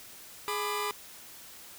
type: tone cluster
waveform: sawtooth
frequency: 417.3 / 995 / 1194 Hz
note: G#4 / B5 / D6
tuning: +8 / +13 / +28 cents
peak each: -31 dBFS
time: 0.48-0.91 s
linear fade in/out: 0 ms
effects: white hiss -49 dBFS RMS until 1.78 s